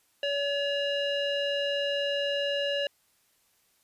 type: tone with low-pass filter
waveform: square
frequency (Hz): 567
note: C#5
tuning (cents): +39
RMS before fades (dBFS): -29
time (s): 0.23-2.87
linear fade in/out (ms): 2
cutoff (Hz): 3200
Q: 4.9
effects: white hiss -68 dBFS RMS until 3.83 s + resampled to 32000 Hz